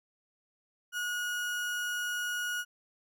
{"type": "tone", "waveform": "35% pulse", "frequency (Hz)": 1450, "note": "F#6", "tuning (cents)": -35, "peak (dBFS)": -30, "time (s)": [0.92, 2.65], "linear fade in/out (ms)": 50, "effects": []}